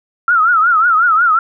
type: tone with vibrato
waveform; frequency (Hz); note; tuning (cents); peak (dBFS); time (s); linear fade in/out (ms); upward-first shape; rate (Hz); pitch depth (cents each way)
sine; 1349; E6; +40; -8; 0.28-1.39; 2; triangle; 5.5; 160
effects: none